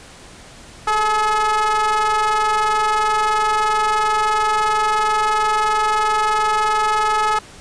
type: ring-modulated tone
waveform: square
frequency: 211.7 Hz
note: G#3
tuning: 33 cents sharp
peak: -13 dBFS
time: 0.87-7.39 s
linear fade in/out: 5 ms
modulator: 1070 Hz
effects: pink hiss -41 dBFS RMS until 7.6 s + resampled to 22050 Hz